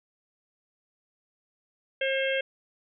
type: harmonic tone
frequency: 536 Hz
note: C5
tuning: 42 cents sharp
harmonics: 1 / 3 / 4 / 5 / 6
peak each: -27 / -32 / -33 / -34 / -35 dBFS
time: 2.01-2.41 s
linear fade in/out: 5 ms
effects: none